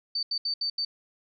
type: tone bursts at uneven times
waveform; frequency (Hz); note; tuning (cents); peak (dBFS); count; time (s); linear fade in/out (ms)
sine; 4575; D8; -46; -26; 5; 0.15-0.23 / 0.31-0.38 / 0.45-0.54 / 0.61-0.7 / 0.78-0.85; 5
effects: none